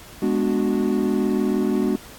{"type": "chord", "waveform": "triangle", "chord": "G# half-diminished seventh", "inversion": "none", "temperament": "equal", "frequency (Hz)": [207.7, 246.9, 293.7, 370], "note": ["G#3", "B3", "D4", "F#4"], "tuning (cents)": [0, 0, 0, 0], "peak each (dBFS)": [-21, -22, -23, -22], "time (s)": [0.22, 1.96], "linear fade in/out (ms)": 5, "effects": ["pink hiss -43 dBFS RMS until 2.18 s", "AAC 64 kbps"]}